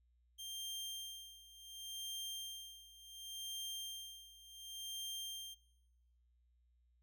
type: tone with tremolo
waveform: sawtooth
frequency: 3179 Hz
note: G7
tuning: 24 cents sharp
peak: -39 dBFS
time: 0.38-5.55 s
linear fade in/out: 20 ms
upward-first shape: sine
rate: 0.69 Hz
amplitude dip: 85%
effects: noise-tail reverb RT60 1.0 s tail -20 dB re dry + added 60 Hz sine -70 dBFS peak until 7.02 s